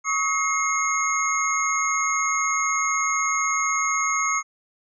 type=tone cluster; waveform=sine; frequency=1116 / 1272 / 2140 / 6560 Hz; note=C#6 / D#6 / C7 / G#8; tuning=+11 / +38 / +38 / -22 cents; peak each=-26 dBFS; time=0.04-4.43 s; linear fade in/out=50 ms; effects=none